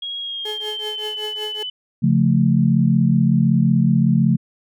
sine tone with pitch glide, 3294 to 3003 Hz, G#7 to F#7, -15 to +25 cents, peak -25 dBFS, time 0.02-1.7 s, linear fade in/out 5 ms, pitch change -160 cents, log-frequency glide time 0.2-1.2 s
35% pulse tone with tremolo, 425.9 Hz, G#4, 44 cents sharp, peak -24 dBFS, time 0.45-1.63 s, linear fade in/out 5 ms, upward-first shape triangle, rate 5.3 Hz, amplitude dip 100%
sine chord, Db augmented, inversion none, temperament equal, 138.59 / 174.61 / 220 Hz, Db3 / F3 / A3, 0 / 0 / 0 cents, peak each -17 dBFS, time 2.02-4.37 s, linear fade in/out 20 ms
effects none

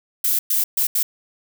violet noise bursts at uneven times, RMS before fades -19 dBFS, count 4, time 0.24-0.39 / 0.5-0.64 / 0.77-0.87 / 0.95-1.03 s, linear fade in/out 5 ms, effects none

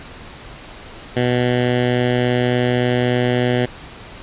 10% pulse tone with notch filter, 123.47 Hz, B2, in tune, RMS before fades -17 dBFS, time 1.16-3.66 s, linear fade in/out 10 ms, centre 1000 Hz, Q 1.5, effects pink hiss -37 dBFS RMS until 4.22 s + resampled to 8000 Hz

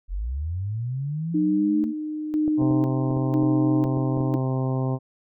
sine linear sweep, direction up, 39.99 to 233.2 Hz, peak -25 dBFS, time 0.08-1.94 s, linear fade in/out 50 ms
sine tone with tremolo, 305.9 Hz, D#4, 29 cents flat, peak -19 dBFS, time 1.34-4.36 s, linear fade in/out 10 ms, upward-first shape square, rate 1 Hz, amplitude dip 60%
clicks, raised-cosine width 2 ms, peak -20 dBFS, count 10, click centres 2.479 / 2.62 / 2.71 / 3.11 / 3.169 / 3.432 / 3.853 / 3.972 / 4.174 / 4.207 s
harmonic tone, 130.81 Hz, C3, in tune, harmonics 1 / 2 / 3 / 4 / 5 / 6 / 7 / 8, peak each -23 / -29 / -33 / -35 / -37 / -39 / -40 / -41 dBFS, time 2.57-4.99 s, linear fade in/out 50 ms
effects none

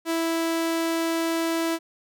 sawtooth tone, 329.6 Hz, E4, in tune, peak -19 dBFS, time 0.05-1.79 s, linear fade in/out 50 ms, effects none

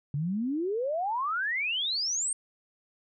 sine exponential sweep, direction up, 136.9 to 8870 Hz, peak -27 dBFS, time 0.14-2.33 s, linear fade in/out 2 ms, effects none

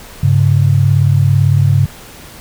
sine tone pair together, 100.64 / 138.59 Hz, G2 / C#3, +46 / 0 cents, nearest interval tritone, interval 554 cents, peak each -10 dBFS, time 0.23-1.86 s, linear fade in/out 5 ms, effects pink hiss -35 dBFS RMS until 2.4 s

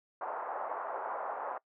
pink band-pass noise, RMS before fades -38 dBFS, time 0.21-1.58 s, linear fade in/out 2 ms, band 620 to 1200 Hz, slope 24 dB/octave, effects noise-tail reverb RT60 0.1 s tail -23 dB re dry + low-pass 2000 Hz 12 dB/octave

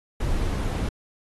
brown noise, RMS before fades -25 dBFS, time 0.2-0.89 s, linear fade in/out 5 ms, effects AAC 32 kbps

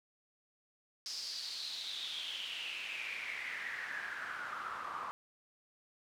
pink noise with band-pass filter sweep, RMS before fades -42 dBFS, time 1.06-5.11 s, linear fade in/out 0 ms, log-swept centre 5200 to 1100 Hz, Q 6.7, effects none

